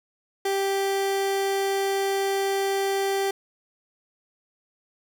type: tone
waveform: 30% pulse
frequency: 392 Hz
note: G4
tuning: in tune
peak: -20 dBFS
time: 0.45-3.31 s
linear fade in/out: 5 ms
effects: none